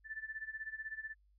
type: tone with tremolo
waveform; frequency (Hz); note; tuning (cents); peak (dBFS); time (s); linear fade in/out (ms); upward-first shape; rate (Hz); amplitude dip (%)
sine; 1760; A6; 0; -38; 0.04-1.15; 50; sine; 16; 85
effects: added 50 Hz sine -66 dBFS peak until 1.38 s